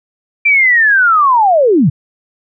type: linear sweep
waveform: sine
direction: down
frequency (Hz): 2371 to 116.7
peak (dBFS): -6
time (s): 0.45-1.9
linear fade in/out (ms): 10
effects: none